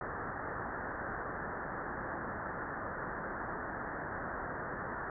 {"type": "low-pass noise", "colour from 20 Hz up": "white", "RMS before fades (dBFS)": -40, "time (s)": [0.01, 5.1], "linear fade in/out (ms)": 2, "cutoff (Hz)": 1800, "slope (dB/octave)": 96, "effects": []}